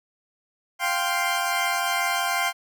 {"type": "chord", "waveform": "20% pulse", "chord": "F suspended second", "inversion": "none", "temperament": "equal", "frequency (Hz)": [698.5, 784, 1046.5], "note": ["F5", "G5", "C6"], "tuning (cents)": [0, 0, 0], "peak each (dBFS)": -22, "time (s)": [0.79, 2.53], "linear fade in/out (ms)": 50, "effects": []}